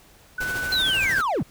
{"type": "tone with pitch glide", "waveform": "sine", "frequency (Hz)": [1494, 1573.7], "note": ["F#6", "G6"], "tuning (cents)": [16, 6], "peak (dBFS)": -25, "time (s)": [0.38, 1.21], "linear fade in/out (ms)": 5, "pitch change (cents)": 90, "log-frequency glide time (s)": [0.68, 1.06]}
{"type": "noise with tremolo", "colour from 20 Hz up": "pink", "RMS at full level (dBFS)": -32, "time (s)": [0.4, 1.22], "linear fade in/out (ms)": 10, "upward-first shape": "sine", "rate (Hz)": 13, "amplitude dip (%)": 40}
{"type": "linear sweep", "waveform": "triangle", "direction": "down", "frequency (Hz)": [4186, 87.31], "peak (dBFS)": -19, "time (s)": [0.72, 1.43], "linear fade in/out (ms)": 5}
{"effects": ["pink hiss -53 dBFS RMS until 1.5 s"]}